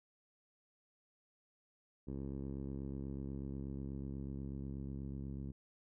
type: tone with low-pass filter sweep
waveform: 10% pulse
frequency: 68.2 Hz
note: C#2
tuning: 28 cents flat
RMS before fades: -43 dBFS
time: 2.07-5.52 s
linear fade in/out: 10 ms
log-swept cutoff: 360 to 220 Hz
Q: 0.91
effects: none